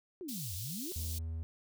sine exponential two-way sweep, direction down then up, 390 to 82.6 to 390 Hz, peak -40 dBFS, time 0.21-0.92 s, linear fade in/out 0 ms, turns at 0.55 s
white high-pass noise, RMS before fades -43 dBFS, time 0.28-1.19 s, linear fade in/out 10 ms, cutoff 3400 Hz, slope 24 dB/octave
triangle tone, 81.1 Hz, E2, 28 cents flat, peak -34 dBFS, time 0.96-1.43 s, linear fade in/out 0 ms
effects none

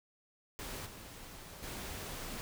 pink noise with level steps, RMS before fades -43 / -50 / -43 dBFS, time 0.59-2.41 s, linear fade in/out 0 ms, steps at 0.85 / 1.62 s, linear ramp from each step 20 ms, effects none

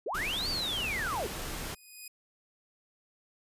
sine linear two-way sweep, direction up then down, 331.4 to 4699 to 333.5 Hz, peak -31 dBFS, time 0.06-1.27 s, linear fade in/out 5 ms, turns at 0.49 s
pink noise, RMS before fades -38 dBFS, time 0.14-1.75 s, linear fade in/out 10 ms
5% pulse tone with exponential growth, 2489 Hz, D#7, in tune, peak -31 dBFS, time 1.29-2.08 s, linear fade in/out 5 ms, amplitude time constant 170 ms
effects resampled to 32000 Hz

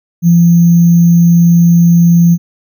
sine tone with sample-and-hold, 170.7 Hz, F3, 39 cents flat, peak -3 dBFS, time 0.22-2.38 s, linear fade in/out 50 ms, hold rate 6300 Hz, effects none

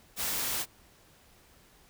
white noise, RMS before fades -32 dBFS, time 0.16-0.66 s, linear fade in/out 50 ms, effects pink hiss -60 dBFS RMS until 1.89 s

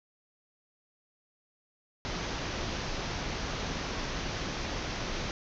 pink low-pass noise, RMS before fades -35 dBFS, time 2.05-5.31 s, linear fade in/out 0 ms, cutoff 6400 Hz, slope 96 dB/octave, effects none

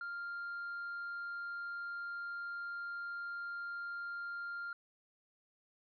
triangle tone with tanh clipping, 1396.9 Hz, F6, in tune, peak -40 dBFS, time 0.01-4.73 s, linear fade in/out 2 ms, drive 6 dB, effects resampled to 11025 Hz

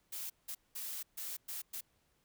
blue noise bursts at uneven times, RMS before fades -42 dBFS, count 6, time 0.12-0.3 / 0.48-0.55 / 0.75-1.03 / 1.17-1.37 / 1.48-1.62 / 1.73-1.81 s, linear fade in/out 10 ms, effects pink hiss -75 dBFS RMS until 2.24 s

